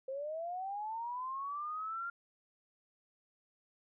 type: linear sweep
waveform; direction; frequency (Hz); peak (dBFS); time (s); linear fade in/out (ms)
sine; up; 520 to 1400; -37; 0.08-2.1; 5
effects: none